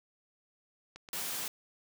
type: click train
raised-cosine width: 0.2 ms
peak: -30 dBFS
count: 5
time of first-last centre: 0.96-1.473 s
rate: 7.8 Hz
type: high-pass noise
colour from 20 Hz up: white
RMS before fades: -37 dBFS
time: 1.13-1.48 s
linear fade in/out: 2 ms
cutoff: 120 Hz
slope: 24 dB/octave
effects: none